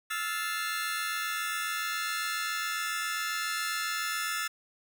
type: chord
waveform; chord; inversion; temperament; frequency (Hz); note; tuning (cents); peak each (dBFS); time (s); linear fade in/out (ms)
sawtooth; F major seventh; third; just; 1309.6 / 1396.9 / 1746.1 / 2095; E6 / F6 / A6 / C7; -12 / 0 / -14 / +2; -32 / -33 / -31 / -37; 0.1-4.48; 10
effects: none